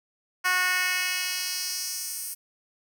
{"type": "tone with high-pass filter sweep", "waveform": "10% pulse", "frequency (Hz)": 365.6, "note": "F#4", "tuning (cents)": -21, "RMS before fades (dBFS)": -28, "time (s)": [0.44, 2.35], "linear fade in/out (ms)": 20, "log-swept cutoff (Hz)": [1300, 9700], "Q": 1.4, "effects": []}